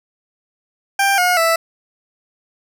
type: tone with pitch steps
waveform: 20% pulse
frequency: 791 / 719 / 660 Hz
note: G5 / F#5 / E5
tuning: +15 / -50 / +2 cents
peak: -8 dBFS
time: 0.99-1.56 s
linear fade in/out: 5 ms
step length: 190 ms
effects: none